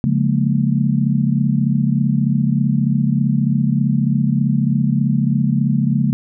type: chord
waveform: sine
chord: Bb minor seventh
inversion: first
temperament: just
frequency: 139.85 / 174.81 / 209.8 / 233.1 Hz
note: Db3 / F3 / Ab3 / Bb3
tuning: +16 / +2 / +18 / 0 cents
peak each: -17 / -21 / -19 / -20 dBFS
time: 0.04-6.13 s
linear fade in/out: 0 ms
effects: none